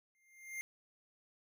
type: tone with exponential growth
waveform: square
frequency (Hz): 2108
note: C7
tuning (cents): +12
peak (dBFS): -38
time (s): 0.15-0.61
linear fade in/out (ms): 0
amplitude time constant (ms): 100
effects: none